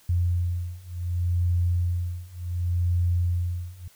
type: beating tone pair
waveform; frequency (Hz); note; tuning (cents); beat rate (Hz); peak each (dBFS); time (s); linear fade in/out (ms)
sine; 87.31 / 87.99; F2 / F2; 0 / +13; 0.68; -26 / -25; 0.09-3.88; 5
effects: white hiss -57 dBFS RMS until 3.95 s